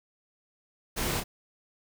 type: noise with echo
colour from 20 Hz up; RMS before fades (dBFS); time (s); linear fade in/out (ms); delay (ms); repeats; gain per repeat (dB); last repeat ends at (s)
pink; -31; 0.96-1.21; 20; 30; 1; -5; 1.24
effects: none